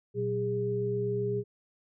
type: tone cluster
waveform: sine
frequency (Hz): 120.8 / 188.4 / 408.8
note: B2 / F#3 / G#4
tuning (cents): -38 / +32 / -27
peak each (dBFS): -33 / -38 / -29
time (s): 0.14-1.44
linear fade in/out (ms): 50
effects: none